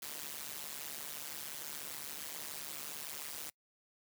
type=noise with amplitude modulation; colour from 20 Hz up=white; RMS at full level=-40 dBFS; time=0.02-3.5 s; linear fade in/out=5 ms; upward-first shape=sine; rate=147 Hz; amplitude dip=100%; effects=noise-tail reverb RT60 0.1 s tail -25 dB re dry + high-pass 100 Hz 12 dB/octave